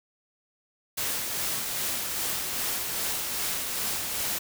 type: noise with tremolo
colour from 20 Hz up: white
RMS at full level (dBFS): -29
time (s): 0.97-4.39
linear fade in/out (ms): 10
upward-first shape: sine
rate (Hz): 2.5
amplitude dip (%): 30
effects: none